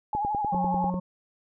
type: tone with vibrato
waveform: sine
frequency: 830.6 Hz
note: G#5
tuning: in tune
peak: -25 dBFS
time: 0.13-0.9 s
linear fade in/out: 2 ms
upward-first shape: triangle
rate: 12 Hz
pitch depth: 72 cents each way
type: click train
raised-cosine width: 2 ms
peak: -20 dBFS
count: 9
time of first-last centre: 0.15-0.942 s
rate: 10.1 Hz
type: harmonic tone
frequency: 181.7 Hz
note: F#3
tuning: 31 cents flat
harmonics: 1 / 3 / 5 / 6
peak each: -27 / -37 / -41 / -43 dBFS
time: 0.52-1 s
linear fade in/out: 10 ms
effects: none